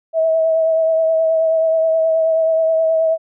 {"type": "tone with vibrato", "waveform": "sine", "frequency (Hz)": 646, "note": "E5", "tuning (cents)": -35, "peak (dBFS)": -12, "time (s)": [0.13, 3.18], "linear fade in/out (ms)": 50, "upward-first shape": "triangle", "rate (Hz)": 9.4, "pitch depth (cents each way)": 25, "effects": []}